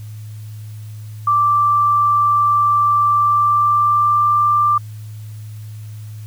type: tone with pitch glide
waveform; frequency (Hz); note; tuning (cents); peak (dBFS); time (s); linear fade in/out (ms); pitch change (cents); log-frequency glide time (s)
sine; 1173 to 1183.2; D6 to D6; -2 to +13; -11; 1.27-4.78; 5; +15; 3.1-4.31
effects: added 107 Hz sine -29 dBFS peak until 6.26 s + white hiss -49 dBFS RMS until 6.26 s